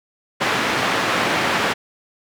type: band-pass noise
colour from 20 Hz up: white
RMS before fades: -20 dBFS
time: 0.4-1.74 s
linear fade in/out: 20 ms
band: 140 to 2100 Hz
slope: 12 dB/octave
effects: none